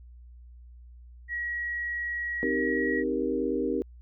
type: tone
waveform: sine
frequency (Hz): 1910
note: A#6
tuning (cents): +42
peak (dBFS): -29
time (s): 1.28-3.04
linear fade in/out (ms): 50
type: chord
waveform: sine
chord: C minor seventh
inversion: none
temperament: equal with one note detuned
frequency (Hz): 261.6 / 311.1 / 392 / 469.1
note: C4 / Eb4 / G4 / Bb4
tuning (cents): 0 / 0 / 0 / +11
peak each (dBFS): -31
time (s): 2.43-3.82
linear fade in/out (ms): 0
effects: added 60 Hz sine -46 dBFS peak until 4.01 s